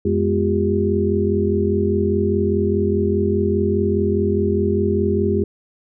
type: tone cluster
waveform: sine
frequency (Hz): 89.8 / 207.1 / 246.4 / 353.8 / 398.7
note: F2 / G#3 / B3 / F4 / G4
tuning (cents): +49 / -5 / -4 / +23 / +29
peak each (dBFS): -22 / -21 / -29 / -22 / -20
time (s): 0.05-5.44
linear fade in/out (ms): 5
effects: none